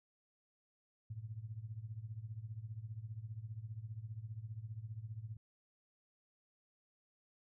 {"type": "tone with tremolo", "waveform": "sine", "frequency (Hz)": 110, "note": "A2", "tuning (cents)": 0, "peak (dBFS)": -39, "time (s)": [1.1, 5.37], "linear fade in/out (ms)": 5, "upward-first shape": "triangle", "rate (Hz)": 15, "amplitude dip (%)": 90, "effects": []}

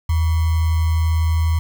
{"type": "tone with sample-and-hold", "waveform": "sine", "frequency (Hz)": 81, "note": "E2", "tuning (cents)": -30, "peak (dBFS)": -14, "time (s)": [0.09, 1.59], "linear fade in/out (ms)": 5, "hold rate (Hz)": 1050, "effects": []}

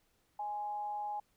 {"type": "tone with amplitude modulation", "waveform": "sine", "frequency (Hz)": 830.6, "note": "G#5", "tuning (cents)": 0, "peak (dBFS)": -34, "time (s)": [0.39, 1.2], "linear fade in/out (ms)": 5, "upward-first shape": "sine", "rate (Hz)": 211, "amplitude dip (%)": 35, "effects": ["pink hiss -74 dBFS RMS until 1.36 s"]}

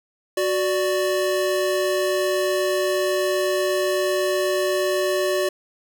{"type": "tone pair together", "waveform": "square", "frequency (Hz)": [370, 587.3], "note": ["F#4", "D5"], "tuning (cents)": [0, 0], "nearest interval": "minor sixth", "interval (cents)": 800, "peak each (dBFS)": -23, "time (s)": [0.37, 5.49], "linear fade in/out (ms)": 5, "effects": []}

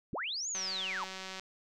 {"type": "linear two-way sweep", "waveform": "sine", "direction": "up then down", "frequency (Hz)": [92.5, 7040, 810], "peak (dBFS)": -34, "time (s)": [0.13, 1.04], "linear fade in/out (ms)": 0, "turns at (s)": 0.49}
{"type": "click train", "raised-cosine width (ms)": 0.2, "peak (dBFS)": -25, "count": 161, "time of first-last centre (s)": [0.55, 1.397], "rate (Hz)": 189}
{"effects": []}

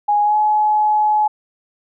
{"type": "tone with pitch glide", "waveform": "sine", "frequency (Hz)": [829, 848.9], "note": ["G#5", "G#5"], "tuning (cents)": [-3, 38], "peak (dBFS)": -12, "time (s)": [0.08, 1.28], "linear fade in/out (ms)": 10, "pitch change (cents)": 41, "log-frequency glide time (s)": [0.23, 0.36], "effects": []}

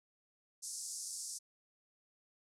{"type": "band-pass noise", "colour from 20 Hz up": "white", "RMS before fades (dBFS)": -44, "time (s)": [0.62, 1.39], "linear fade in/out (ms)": 20, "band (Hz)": [5000, 9900], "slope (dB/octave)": 48, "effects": []}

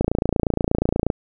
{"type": "click train", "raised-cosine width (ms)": 2, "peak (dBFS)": -5, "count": 32, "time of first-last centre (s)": [0.01, 1.102], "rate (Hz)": 28.4, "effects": []}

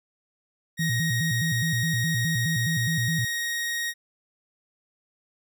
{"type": "tone", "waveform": "sawtooth", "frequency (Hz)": 1876, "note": "A#6", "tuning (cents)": 11, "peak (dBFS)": -23, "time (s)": [0.77, 3.94], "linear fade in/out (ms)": 50}
{"type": "tone with vibrato", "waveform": "sine", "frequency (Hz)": 139.2, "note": "C#3", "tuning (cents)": 8, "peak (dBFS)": -24, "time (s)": [0.79, 3.25], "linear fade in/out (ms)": 5, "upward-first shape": "square", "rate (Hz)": 4.8, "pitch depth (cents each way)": 270}
{"effects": []}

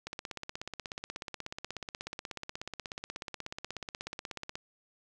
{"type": "click train", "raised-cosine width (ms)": 0.2, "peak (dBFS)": -21, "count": 75, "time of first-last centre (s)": [0.07, 4.555], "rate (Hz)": 16.5, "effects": []}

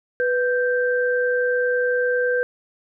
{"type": "tone pair together", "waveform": "sine", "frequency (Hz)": [493.9, 1568], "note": ["B4", "G6"], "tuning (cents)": [0, 0], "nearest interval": "octave + minor sixth", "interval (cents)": 2000, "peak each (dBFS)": [-19, -23], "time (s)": [0.2, 2.43], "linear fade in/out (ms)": 0, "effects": []}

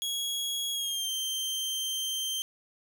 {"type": "tone with pitch glide", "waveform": "sawtooth", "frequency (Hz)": [3322, 3139], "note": ["G#7", "G7"], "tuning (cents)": [0, 2], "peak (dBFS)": -27, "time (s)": [0.02, 2.42], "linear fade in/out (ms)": 0, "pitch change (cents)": -98, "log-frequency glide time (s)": [0.72, 1.1], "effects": []}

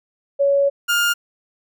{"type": "tone pair in turn", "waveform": ["sine", "30% pulse"], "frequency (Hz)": [560, 1411.1], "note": ["C#5", "F6"], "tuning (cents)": [18, 17], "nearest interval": "octave + major third", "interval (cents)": 1599, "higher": "second", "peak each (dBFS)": -13, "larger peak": "neither", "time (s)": [[0.39, 0.7], [0.88, 1.14]], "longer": "first", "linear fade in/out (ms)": 20, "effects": []}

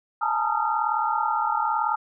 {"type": "tone cluster", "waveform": "sine", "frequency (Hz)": [842, 880, 921, 1241, 1365], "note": ["G#5", "A5", "A#5", "D#6", "F6"], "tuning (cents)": [24, 0, -21, -5, -40], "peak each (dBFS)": -28, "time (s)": [0.21, 1.96], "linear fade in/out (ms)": 10, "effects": []}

